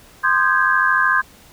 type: chord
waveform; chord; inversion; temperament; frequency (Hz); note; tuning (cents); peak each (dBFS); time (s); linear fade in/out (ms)
sine; Ab major seventh; first; equal with one note detuned; 1046.5 / 1216.1 / 1568 / 1661.2; C6 / Eb6 / G6 / Ab6; 0 / -40 / 0 / 0; -19 / -22 / -17 / -19; 0.23-1.22; 20
effects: pink hiss -47 dBFS RMS until 1.52 s